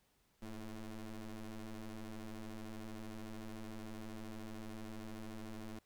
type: ring-modulated tone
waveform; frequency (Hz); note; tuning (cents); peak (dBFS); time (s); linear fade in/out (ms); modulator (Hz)
30% pulse; 107.4; A2; -41; -39; 0.42-5.79; 5; 114
effects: pink hiss -75 dBFS RMS until 5.85 s